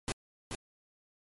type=noise with echo; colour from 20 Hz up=pink; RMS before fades=-33 dBFS; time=0.08-0.12 s; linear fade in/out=0 ms; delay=430 ms; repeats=1; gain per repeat=-5 dB; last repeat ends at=0.55 s; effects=MP3 48 kbps